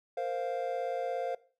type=chord; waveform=triangle; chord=Bb suspended second; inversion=none; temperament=equal; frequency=466.2 / 523.3 / 698.5 Hz; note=Bb4 / C5 / F5; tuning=0 / 0 / 0 cents; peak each=-36 / -33 / -33 dBFS; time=0.17-1.35 s; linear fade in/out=5 ms; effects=noise-tail reverb RT60 0.4 s tail -20 dB re dry